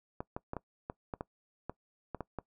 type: clicks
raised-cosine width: 1 ms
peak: -23 dBFS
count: 11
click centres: 0.205 / 0.365 / 0.534 / 0.567 / 0.899 / 1.138 / 1.209 / 1.696 / 2.147 / 2.207 / 2.387 s
effects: noise-tail reverb RT60 0.1 s tail -21 dB re dry